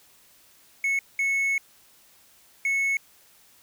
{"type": "tone bursts at uneven times", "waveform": "triangle", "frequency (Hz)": 2200, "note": "C#7", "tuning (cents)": -14, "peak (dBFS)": -20, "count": 3, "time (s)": [[0.84, 0.99], [1.19, 1.58], [2.65, 2.97]], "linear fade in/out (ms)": 2, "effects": ["white hiss -57 dBFS RMS until 3.62 s"]}